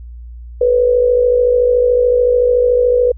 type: tone with amplitude modulation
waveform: sine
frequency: 492 Hz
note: B4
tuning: 7 cents flat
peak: -6 dBFS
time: 0.61-3.12 s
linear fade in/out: 5 ms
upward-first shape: sine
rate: 53.7 Hz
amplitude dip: 60%
effects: added 59 Hz sine -29 dBFS peak until 3.17 s